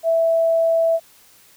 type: tone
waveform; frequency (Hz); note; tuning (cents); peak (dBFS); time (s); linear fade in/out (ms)
sine; 659; E5; -1; -14; 0.03-1; 50
effects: white hiss -51 dBFS RMS until 1.56 s